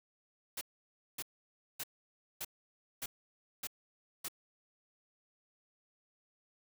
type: noise bursts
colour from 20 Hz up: white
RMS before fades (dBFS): -40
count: 7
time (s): 0.57-4.284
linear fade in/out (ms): 5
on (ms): 42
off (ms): 570
effects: none